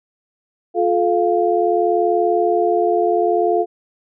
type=tone cluster; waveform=sine; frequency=353.6 / 434.2 / 699 Hz; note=F4 / A4 / F5; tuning=+22 / -23 / +1 cents; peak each=-18 dBFS; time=0.74-3.66 s; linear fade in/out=50 ms; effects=none